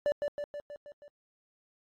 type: tone with echo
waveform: triangle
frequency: 583 Hz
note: D5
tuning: 13 cents flat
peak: -23 dBFS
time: 0.06-0.12 s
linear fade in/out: 0 ms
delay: 160 ms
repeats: 6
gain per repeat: -4 dB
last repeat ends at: 1.08 s
effects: AAC 64 kbps